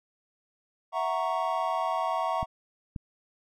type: chord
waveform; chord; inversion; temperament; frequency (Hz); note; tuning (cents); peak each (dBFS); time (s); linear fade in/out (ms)
triangle; F# dominant seventh; third; equal; 659.3 / 740 / 932.3 / 1108.7; E5 / F#5 / A#5 / C#6; 0 / 0 / 0 / 0; -30; 0.92-2.46; 50
type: clicks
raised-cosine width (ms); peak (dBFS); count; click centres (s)
5; -22; 2; 2.429 / 2.962
effects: none